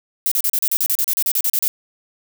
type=noise bursts; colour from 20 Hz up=violet; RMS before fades=-18 dBFS; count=16; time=0.26-1.68 s; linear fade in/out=0 ms; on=55 ms; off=36 ms; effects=none